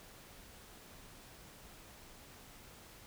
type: silence
effects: pink hiss -56 dBFS RMS until 3.06 s